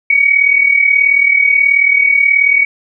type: tone with amplitude modulation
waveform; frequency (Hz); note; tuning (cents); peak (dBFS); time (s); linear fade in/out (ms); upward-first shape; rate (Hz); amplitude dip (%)
sine; 2249; C#7; +24; -4; 0.1-2.65; 5; sine; 38.5; 70
effects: none